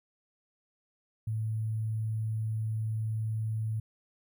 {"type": "tone with sample-and-hold", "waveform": "sine", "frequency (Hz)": 109.9, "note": "A2", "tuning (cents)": -2, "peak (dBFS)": -29, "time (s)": [1.27, 3.8], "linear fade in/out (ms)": 5, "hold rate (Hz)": 11025, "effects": []}